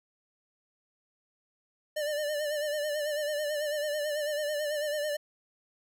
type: tone with vibrato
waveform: square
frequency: 596 Hz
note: D5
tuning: 25 cents sharp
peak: -30 dBFS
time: 1.96-5.17 s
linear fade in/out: 10 ms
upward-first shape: sine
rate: 9.1 Hz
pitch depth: 52 cents each way
effects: none